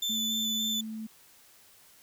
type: tone with vibrato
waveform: 35% pulse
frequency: 3520 Hz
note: A7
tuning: in tune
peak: -27 dBFS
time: 0.02-0.81 s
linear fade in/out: 5 ms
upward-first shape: square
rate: 3.5 Hz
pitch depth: 11 cents each way
type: tone with pitch glide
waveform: sine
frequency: 221.8 to 219.8 Hz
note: A3 to A3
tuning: +14 to -2 cents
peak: -35 dBFS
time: 0.09-1.07 s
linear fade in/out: 10 ms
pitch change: -16 cents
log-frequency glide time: 0.33-0.57 s
effects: white hiss -58 dBFS RMS until 2.02 s